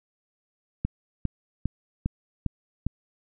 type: click train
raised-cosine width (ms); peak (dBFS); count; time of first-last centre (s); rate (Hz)
5; -13; 6; 0.85-2.866; 2.48
effects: none